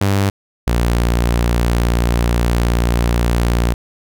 sawtooth tone pair in turn, 98.9 / 58.81 Hz, G2 / A#1, +16 / +16 cents, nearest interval major sixth, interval 900 cents, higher first, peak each -9 dBFS, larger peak neither, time 0.01-0.3 / 0.67-3.74 s, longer second, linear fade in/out 5 ms, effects none

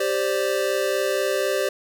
square chord, G suspended fourth, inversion none, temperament equal, 392 / 523.3 / 587.3 Hz, G4 / C5 / D5, 0 / 0 / 0 cents, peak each -26 dBFS, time 0-1.69 s, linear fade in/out 5 ms, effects none

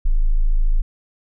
sine tone, 26.99 Hz, A0, 32 cents flat, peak -12 dBFS, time 0.05-0.82 s, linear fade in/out 10 ms, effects none

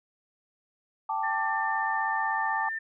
sine chord, G suspended second, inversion none, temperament equal, 784 / 880 / 1174.7 Hz, G5 / A5 / D6, 0 / 0 / 0 cents, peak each -33 / -29 / -33 dBFS, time 1.09-2.69 s, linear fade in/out 5 ms
sine tone, 1793 Hz, A6, 32 cents sharp, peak -30 dBFS, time 1.23-2.79 s, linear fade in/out 10 ms
effects none

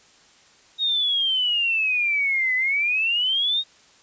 sine exponential two-way sweep, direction down then up, 3770 to 2000 to 3770 Hz, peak -19 dBFS, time 0.78-3.64 s, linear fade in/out 50 ms, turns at 2.55 s, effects white hiss -54 dBFS RMS until 4.02 s + resampled to 16000 Hz

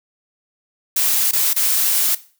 blue noise with dropouts, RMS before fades -17 dBFS, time 0.96-2.15 s, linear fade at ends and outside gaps 5 ms, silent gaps 1.312-1.331 / 1.533-1.561 s, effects noise-tail reverb RT60 0.4 s tail -17 dB re dry

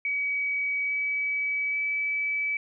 sine tone with pitch steps, 2271 / 2284 / 2297 Hz, C#7 / D7 / D7, +41 / -49 / -39 cents, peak -25 dBFS, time 0.05-2.57 s, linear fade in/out 2 ms, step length 840 ms, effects none

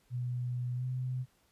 sine tone with pitch glide, 123.47 to 127.53 Hz, B2 to C3, 0 to -44 cents, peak -32 dBFS, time 0.1-1.26 s, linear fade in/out 50 ms, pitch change +56 cents, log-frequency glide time 0.75-0.85 s, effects pink hiss -70 dBFS RMS until 1.51 s + resampled to 32000 Hz

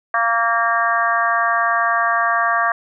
harmonic tone with a mistuned harmonic, 230.5 Hz, A#3, 19 cents flat, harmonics 3 / 4 / 5 / 6 / 7 / 8, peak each -21 / -28 / -18 / -29 / -21 / -24 dBFS, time 0.14-2.72 s, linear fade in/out 2 ms, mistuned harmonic 4, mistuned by +18 cents, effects none

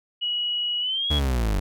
sine tone with pitch glide, 2916 to 3330 Hz, F#7 to G#7, -26 to +4 cents, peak -23 dBFS, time 0.21-1.2 s, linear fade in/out 20 ms, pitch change +230 cents, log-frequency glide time 0.8-1.09 s
40% pulse linear sweep, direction down, 76.7 to 46.25 Hz, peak -20 dBFS, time 1.1-1.6 s, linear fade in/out 10 ms
effects none

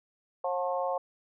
harmonic tone with a mistuned harmonic, 179.7 Hz, F3, 50 cents sharp, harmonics 3 / 4 / 5 / 6, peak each -31 / -33 / -35 / -37 dBFS, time 0.44-0.98 s, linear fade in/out 5 ms, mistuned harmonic 5, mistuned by -27 cents, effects none

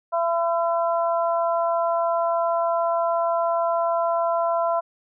harmonic tone, 337.1 Hz, E4, 39 cents sharp, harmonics 2 / 3 / 4, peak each -21 / -25 / -30 dBFS, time 0.12-4.81 s, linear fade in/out 20 ms, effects none

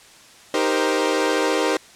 sawtooth chord, C minor seventh, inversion first, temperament equal with one note detuned, 311.1 / 392 / 469.1 / 523.3 Hz, Eb4 / G4 / Bb4 / C5, 0 / 0 / +11 / 0 cents, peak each -20 dBFS, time 0.54-1.77 s, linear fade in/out 2 ms, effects white hiss -47 dBFS RMS until 1.95 s + low-pass 8000 Hz 12 dB/octave

